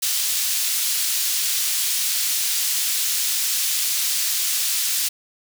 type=high-pass noise; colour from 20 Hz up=pink; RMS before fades=-22 dBFS; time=0.02-5.09 s; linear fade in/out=10 ms; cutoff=4100 Hz; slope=12 dB/octave; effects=none